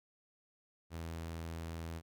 sawtooth tone, 82.41 Hz, E2, in tune, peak -37 dBFS, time 0.9-2.02 s, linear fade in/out 50 ms, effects none

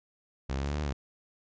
sawtooth exponential two-way sweep, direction up then down, 65.1 to 76.2 to 65.1 Hz, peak -26 dBFS, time 0.49-0.93 s, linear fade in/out 10 ms, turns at 0.82 s
violet noise with exponential decay, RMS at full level -45 dBFS, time 0.66-0.86 s, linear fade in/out 0 ms, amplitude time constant 42 ms
effects resampled to 16000 Hz

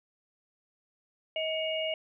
sine tone cluster, 635 / 2239 / 2856 Hz, D#5 / C#7 / F7, +35 / +17 / +38 cents, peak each -31 / -38 / -34 dBFS, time 1.36-1.94 s, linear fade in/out 2 ms, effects none

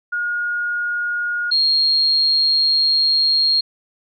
sine tone pair in turn, 1434 / 4250 Hz, F6 / C8, +45 / +26 cents, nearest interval octave + perfect fifth, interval 1881 cents, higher second, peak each -19 / -13 dBFS, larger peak second, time 0.12-1.51 / 1.51-3.61 s, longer second, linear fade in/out 10 ms, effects none

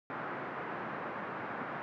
white band-pass noise, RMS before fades -40 dBFS, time 0.1-1.82 s, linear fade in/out 0 ms, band 130 to 1600 Hz, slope 24 dB/octave, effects none

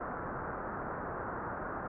white low-pass noise, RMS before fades -39 dBFS, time 0-1.88 s, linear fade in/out 10 ms, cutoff 1500 Hz, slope 48 dB/octave, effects none

